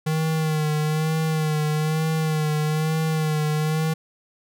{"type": "tone with vibrato", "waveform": "square", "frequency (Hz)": 155.6, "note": "D#3", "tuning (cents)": 0, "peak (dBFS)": -21, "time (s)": [0.06, 3.94], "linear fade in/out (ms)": 10, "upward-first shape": "sine", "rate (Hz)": 1.1, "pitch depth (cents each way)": 39, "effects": []}